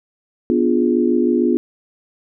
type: chord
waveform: sine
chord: B diminished seventh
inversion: none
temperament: equal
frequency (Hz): 246.9 / 293.7 / 349.2 / 415.3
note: B3 / D4 / F4 / Ab4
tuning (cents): 0 / 0 / 0 / 0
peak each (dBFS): -17 / -21 / -17 / -22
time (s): 0.5-1.57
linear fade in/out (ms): 0
effects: none